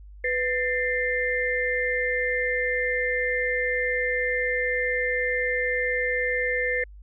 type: tone cluster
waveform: sine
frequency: 497.9 / 1789 / 2091 Hz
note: B4 / A6 / C7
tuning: +14 / +28 / -2 cents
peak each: -27 dBFS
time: 0.24-6.84 s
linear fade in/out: 5 ms
effects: added 50 Hz sine -42 dBFS peak until 7.02 s